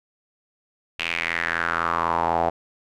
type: tone with band-pass filter sweep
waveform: sawtooth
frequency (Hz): 84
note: E2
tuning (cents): +33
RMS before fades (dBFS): -24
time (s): 0.99-2.5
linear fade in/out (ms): 10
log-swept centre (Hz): 2700 to 710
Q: 4.3
effects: none

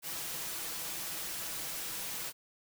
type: noise with comb filter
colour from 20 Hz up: white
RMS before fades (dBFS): -39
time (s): 0.02-2.33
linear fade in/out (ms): 50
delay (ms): 6.1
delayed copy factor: +0.5
effects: none

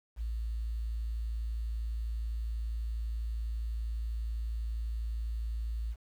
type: tone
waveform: sine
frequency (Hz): 56.1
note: A1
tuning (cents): +34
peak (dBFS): -32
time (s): 0.16-5.96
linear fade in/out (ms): 50
effects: 10-bit

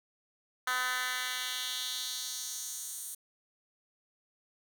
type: tone with high-pass filter sweep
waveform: 10% pulse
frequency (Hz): 252.7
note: B3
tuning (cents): +40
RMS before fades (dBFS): -36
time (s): 0.67-3.15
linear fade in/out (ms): 5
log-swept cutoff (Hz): 1400 to 9300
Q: 1.8
effects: none

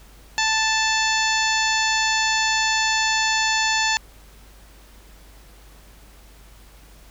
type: harmonic tone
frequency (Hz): 880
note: A5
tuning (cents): 0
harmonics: 1 / 2 / 3 / 4 / 5 / 6 / 7 / 8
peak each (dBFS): -24 / -23 / -26 / -28 / -27 / -31 / -31 / -30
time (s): 0.38-3.97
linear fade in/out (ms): 0
effects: added 50 Hz sine -46 dBFS peak until 7.1 s + pink hiss -51 dBFS RMS until 7.1 s

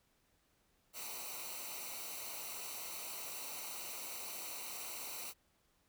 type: noise with comb filter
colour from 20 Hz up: white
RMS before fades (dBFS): -45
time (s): 0.93-5.34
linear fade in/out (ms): 50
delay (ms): 0.59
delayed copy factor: -0.75
effects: pink hiss -75 dBFS RMS until 5.88 s

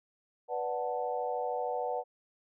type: chord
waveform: sine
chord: B minor seventh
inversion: none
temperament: equal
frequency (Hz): 493.9 / 587.3 / 740 / 880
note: B4 / D5 / F#5 / A5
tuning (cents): 0 / 0 / 0 / 0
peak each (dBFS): -35 / -38 / -35 / -39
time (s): 0.48-2.04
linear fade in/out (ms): 50
effects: none

